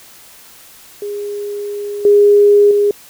sine tone with level steps, 409.9 Hz, G#4, 23 cents flat, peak -20 / -5 / -9 dBFS, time 1.02-2.91 s, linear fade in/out 2 ms, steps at 2.05 / 2.71 s, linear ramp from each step 2 ms, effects white hiss -41 dBFS RMS until 3.09 s

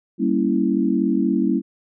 sine chord, G diminished seventh, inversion none, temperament equal, 196 / 233.1 / 277.2 / 329.6 Hz, G3 / Bb3 / Db4 / Fb4, 0 / 0 / 0 / 0 cents, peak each -22 dBFS, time 0.18-1.62 s, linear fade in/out 50 ms, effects none

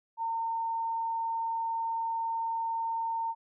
sine tone, 911 Hz, A#5, 40 cents flat, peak -29 dBFS, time 0.17-3.35 s, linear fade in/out 50 ms, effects none

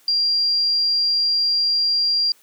sine tone, 4766 Hz, D8, 25 cents sharp, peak -16 dBFS, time 0.08-2.32 s, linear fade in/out 2 ms, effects white hiss -55 dBFS RMS until 2.42 s + high-pass 200 Hz 12 dB/octave

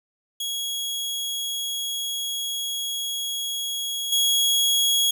sawtooth tone with level steps, 3322 Hz, G#7, in tune, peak -23 / -15 dBFS, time 0.4-5.11 s, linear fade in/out 5 ms, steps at 4.12 s, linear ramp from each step 5 ms, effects none

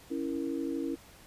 sine chord, A# diminished, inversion first, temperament equal, 277.2 / 329.6 / 466.2 Hz, C#4 / E4 / A#4, 0 / 0 / 0 cents, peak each -34 / -34 / -40 dBFS, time 0.1-0.96 s, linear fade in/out 20 ms, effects pink hiss -55 dBFS RMS until 1.26 s + resampled to 32000 Hz

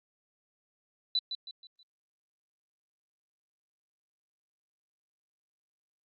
sine tone with echo, 3981 Hz, B7, 13 cents sharp, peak -25 dBFS, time 1.15-1.19 s, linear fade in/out 2 ms, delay 160 ms, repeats 4, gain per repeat -8 dB, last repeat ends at 1.83 s, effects Opus 48 kbps

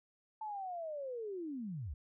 sine linear sweep, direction down, 884 to 58.27 Hz, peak -39 dBFS, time 0.41-1.94 s, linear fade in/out 5 ms, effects none

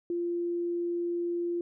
sine tone, 345.8 Hz, F4, 17 cents flat, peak -28 dBFS, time 0.1-1.61 s, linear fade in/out 2 ms, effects none

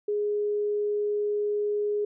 sine tone, 415.3 Hz, G#4, in tune, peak -24 dBFS, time 0.08-2.05 s, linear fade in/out 5 ms, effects none

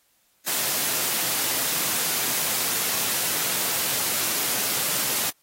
white high-pass noise, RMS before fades -25 dBFS, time 0.46-5.31 s, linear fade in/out 20 ms, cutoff 110 Hz, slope 24 dB/octave, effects white hiss -65 dBFS RMS until 5.42 s + AAC 48 kbps

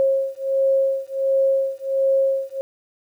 sine beating tone pair, 539 / 540.4 Hz, C#5 / C#5, -49 / -44 cents, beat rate 1.4 Hz, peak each -20 dBFS, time 0-2.61 s, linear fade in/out 0 ms, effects 9-bit

